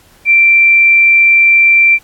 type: tone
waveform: sine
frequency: 2352 Hz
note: D7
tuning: 2 cents sharp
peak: -4 dBFS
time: 0.25-1.99 s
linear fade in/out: 50 ms
effects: pink hiss -46 dBFS RMS until 2.03 s + AAC 64 kbps